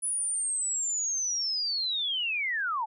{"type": "linear sweep", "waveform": "sine", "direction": "down", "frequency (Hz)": [10000, 824], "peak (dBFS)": -27, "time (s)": [0.02, 2.86], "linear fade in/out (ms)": 20, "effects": []}